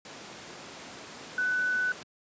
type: tone in noise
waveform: sine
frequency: 1495 Hz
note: F#6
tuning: 17 cents sharp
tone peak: -25 dBFS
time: 1.38-1.92 s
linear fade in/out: 2 ms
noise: pink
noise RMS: -43 dBFS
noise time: 0.05-2.03 s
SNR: +15 dB
effects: high-pass 200 Hz 12 dB/octave + resampled to 16000 Hz